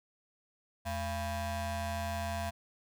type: ring-modulated tone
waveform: 35% pulse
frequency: 300.2 Hz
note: D4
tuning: 38 cents sharp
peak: -29 dBFS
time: 0.85-2.51 s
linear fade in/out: 20 ms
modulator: 384 Hz
effects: none